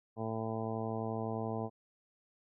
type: harmonic tone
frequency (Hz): 111.6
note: A2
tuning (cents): +25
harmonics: 1 / 2 / 3 / 4 / 5 / 6 / 7 / 8 / 9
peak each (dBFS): -40 / -40 / -45 / -41 / -47 / -43 / -44 / -50 / -48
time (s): 0.16-1.7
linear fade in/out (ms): 50
effects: none